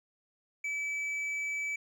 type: tone with hard clipping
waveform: triangle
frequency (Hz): 2300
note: D7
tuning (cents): -37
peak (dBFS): -33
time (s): 0.64-1.76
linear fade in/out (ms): 5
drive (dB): 7
effects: none